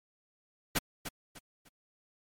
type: noise with echo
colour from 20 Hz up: pink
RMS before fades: -28 dBFS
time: 0.75-0.79 s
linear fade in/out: 10 ms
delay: 300 ms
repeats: 3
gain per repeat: -10 dB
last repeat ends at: 1.69 s
effects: MP3 64 kbps